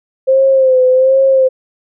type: tone with vibrato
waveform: sine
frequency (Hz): 523.3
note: C5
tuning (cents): 0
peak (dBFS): -6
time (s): 0.27-1.49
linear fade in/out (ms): 20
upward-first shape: sine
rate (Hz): 1.3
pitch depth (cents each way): 48
effects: none